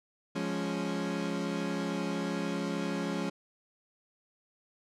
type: chord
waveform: 30% pulse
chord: Db major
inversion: first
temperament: equal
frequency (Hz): 174.61 / 207.7 / 277.2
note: F3 / Ab3 / Db4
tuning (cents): 0 / 0 / 0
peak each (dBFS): -33 / -33 / -33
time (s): 0.35-3.3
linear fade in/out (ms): 10
effects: low-pass 7000 Hz 12 dB/octave